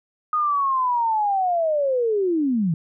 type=linear sweep; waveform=sine; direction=down; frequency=1244.5 to 151.7 Hz; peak=-18 dBFS; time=0.33-2.74 s; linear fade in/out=2 ms; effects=none